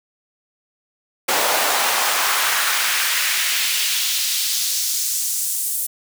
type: noise with high-pass filter sweep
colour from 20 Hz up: pink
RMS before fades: -20 dBFS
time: 1.28-5.87 s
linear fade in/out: 10 ms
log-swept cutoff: 570 to 10000 Hz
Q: 1.3
effects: none